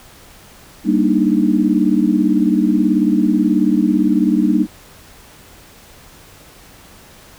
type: chord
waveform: sine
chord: Eb major seventh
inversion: first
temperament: equal with one note detuned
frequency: 196 / 233.1 / 293.7 / 312 Hz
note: G3 / Bb3 / D4 / Eb4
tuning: 0 / 0 / 0 / +5 cents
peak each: -17 dBFS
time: 0.84-4.67 s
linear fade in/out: 50 ms
effects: pink hiss -43 dBFS RMS until 7.38 s

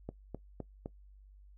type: click train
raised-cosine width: 2 ms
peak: -26 dBFS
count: 4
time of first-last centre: 0.09-0.859 s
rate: 3.9 Hz
effects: noise-tail reverb RT60 0.1 s tail -19 dB re dry + added 49 Hz sine -54 dBFS peak until 1.57 s

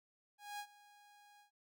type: tone with ADSR envelope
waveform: sawtooth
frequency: 823 Hz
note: G#5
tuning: 16 cents flat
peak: -38 dBFS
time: 0.38-1.51 s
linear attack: 210 ms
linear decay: 71 ms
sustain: -20 dB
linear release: 110 ms
effects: noise-tail reverb RT60 0.1 s tail -17 dB re dry

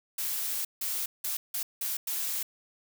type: noise bursts at uneven times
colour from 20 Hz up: blue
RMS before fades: -32 dBFS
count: 6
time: 0.18-0.65 / 0.81-1.06 / 1.24-1.37 / 1.54-1.63 / 1.81-1.97 / 2.07-2.43 s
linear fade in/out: 5 ms
effects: none

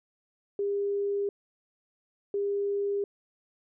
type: tone pair in turn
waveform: sine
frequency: 402.7 / 402.7 Hz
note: G4 / G4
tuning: +47 / +47 cents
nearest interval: unison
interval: 0 cents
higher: neither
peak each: -26 dBFS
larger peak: neither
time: 0.59-1.29 / 2.34-3.04 s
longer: neither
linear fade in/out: 2 ms
effects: none

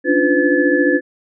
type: tone cluster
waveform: sine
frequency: 283.1 / 297.4 / 349.1 / 504 / 1725 Hz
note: C#4 / D4 / F4 / B4 / A6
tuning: +37 / +22 / -1 / +35 / -35 cents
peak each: -18 dBFS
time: 0.04-1.01 s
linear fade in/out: 50 ms
effects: none

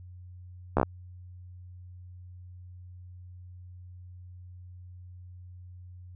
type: slowing click train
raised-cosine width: 1 ms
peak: -9 dBFS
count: 5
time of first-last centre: 0.77-0.83 s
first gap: 14 ms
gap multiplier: 1.05
effects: added 90 Hz sine -44 dBFS peak until 6.15 s

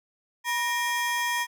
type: ring-modulated tone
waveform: 35% pulse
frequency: 1414 Hz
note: F6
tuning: 21 cents sharp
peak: -20 dBFS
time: 0.44-1.47 s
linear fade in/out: 50 ms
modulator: 445 Hz
effects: none

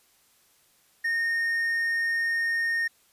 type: tone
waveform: triangle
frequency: 1841 Hz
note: A#6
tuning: 22 cents flat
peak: -22 dBFS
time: 1.04-2.88 s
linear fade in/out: 10 ms
effects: white hiss -63 dBFS RMS until 3.12 s + resampled to 32000 Hz

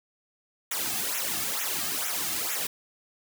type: noise with flanger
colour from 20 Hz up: white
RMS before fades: -30 dBFS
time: 0.71-2.67 s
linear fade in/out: 5 ms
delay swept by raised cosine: 0.21 to 2.11 ms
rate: 2.2 Hz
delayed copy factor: -1
effects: none

